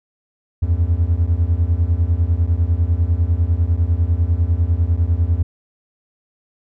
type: beating tone pair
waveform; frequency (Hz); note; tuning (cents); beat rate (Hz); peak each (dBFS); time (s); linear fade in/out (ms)
triangle; 79.6 / 89.6; D#2 / F2; +40 / +45; 10; -15; 0.62-5.43; 10
effects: none